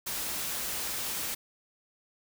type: noise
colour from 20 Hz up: white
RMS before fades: -34 dBFS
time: 0.06-1.35 s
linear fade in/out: 10 ms
effects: none